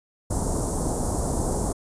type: band-stop noise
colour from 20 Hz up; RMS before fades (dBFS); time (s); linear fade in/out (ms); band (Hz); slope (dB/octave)
pink; -25; 0.3-1.73; 10; 900 to 7700; 24
effects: resampled to 22050 Hz